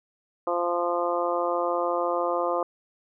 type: harmonic tone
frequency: 173.9 Hz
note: F3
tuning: 7 cents flat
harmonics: 2 / 3 / 4 / 5 / 6 / 7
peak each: -31 / -27 / -30 / -34 / -31 / -32 dBFS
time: 0.47-2.63 s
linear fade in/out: 2 ms
effects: none